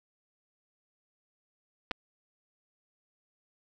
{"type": "clicks", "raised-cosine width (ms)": 0.3, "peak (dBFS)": -16, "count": 2, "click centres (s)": [1.911, 1.915], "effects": []}